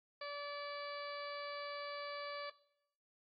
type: harmonic tone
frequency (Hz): 577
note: D5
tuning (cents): -31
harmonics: 1 / 2 / 3 / 4 / 5 / 6 / 7 / 8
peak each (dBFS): -46 / -47 / -52 / -52 / -60 / -60 / -57 / -53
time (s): 0.21-2.5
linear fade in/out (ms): 5
effects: noise-tail reverb RT60 0.8 s tail -20 dB re dry + AAC 32 kbps